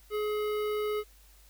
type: tone with notch filter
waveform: square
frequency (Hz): 422.4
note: G#4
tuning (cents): +29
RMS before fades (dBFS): -31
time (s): 0.1-1.04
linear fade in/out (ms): 50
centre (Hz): 7000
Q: 0.52
effects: added 50 Hz sine -56 dBFS peak until 1.49 s + white hiss -61 dBFS RMS until 1.49 s